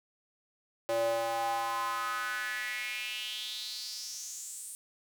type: tone with high-pass filter sweep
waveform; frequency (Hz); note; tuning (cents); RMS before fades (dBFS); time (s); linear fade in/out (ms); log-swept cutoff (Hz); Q
square; 114.8; A#2; -26; -35; 0.89-4.75; 0; 510 to 9100; 4.9
effects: none